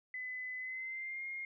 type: tone with pitch glide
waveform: sine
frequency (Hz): 2013 to 2133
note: B6 to C7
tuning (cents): +33 to +33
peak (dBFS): -39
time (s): 0.14-1.45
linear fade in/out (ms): 2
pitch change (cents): +100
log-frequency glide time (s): 0.57-1.25
effects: none